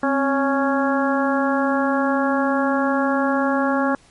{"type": "harmonic tone with a mistuned harmonic", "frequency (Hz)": 277.2, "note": "C#4", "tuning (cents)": 0, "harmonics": [1, 2, 3, 4, 5, 6], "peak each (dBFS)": [-20, -23, -25, -26, -27, -28], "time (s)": [0.03, 3.95], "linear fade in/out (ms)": 2, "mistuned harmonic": 1, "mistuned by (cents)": -70, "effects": ["pink hiss -53 dBFS RMS until 4.1 s", "MP3 48 kbps"]}